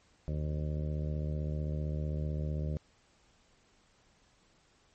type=harmonic tone; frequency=75.6 Hz; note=D#2; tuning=49 cents flat; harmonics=1 / 2 / 3 / 4 / 5 / 6 / 7 / 8; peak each=-34 / -35 / -45 / -49 / -48 / -52 / -48 / -50 dBFS; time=0.28-2.77 s; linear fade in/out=0 ms; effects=pink hiss -67 dBFS RMS until 4.94 s + MP3 32 kbps